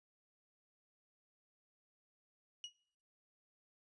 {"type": "tone with exponential decay", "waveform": "35% pulse", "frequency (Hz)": 2899, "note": "F#7", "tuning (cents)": -36, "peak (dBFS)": -38, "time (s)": [2.64, 2.74], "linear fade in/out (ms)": 1, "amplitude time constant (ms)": 21, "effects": ["noise-tail reverb RT60 0.6 s tail -22 dB re dry", "resampled to 22050 Hz"]}